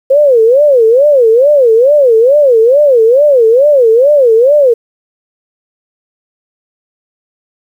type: tone with vibrato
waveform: sine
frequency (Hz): 514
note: C5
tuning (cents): -31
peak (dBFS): -3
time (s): 0.1-4.74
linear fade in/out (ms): 10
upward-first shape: sine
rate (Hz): 2.3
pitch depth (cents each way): 260
effects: 7-bit